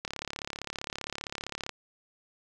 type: click train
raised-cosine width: 0.2 ms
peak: -17 dBFS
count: 59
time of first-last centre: 0.05-1.693 s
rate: 35.3 Hz
effects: none